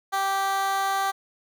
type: tone with high-pass filter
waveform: 15% pulse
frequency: 390.4 Hz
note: G4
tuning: 7 cents flat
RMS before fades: -25 dBFS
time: 0.12-1.12 s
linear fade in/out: 20 ms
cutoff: 830 Hz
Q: 2
effects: none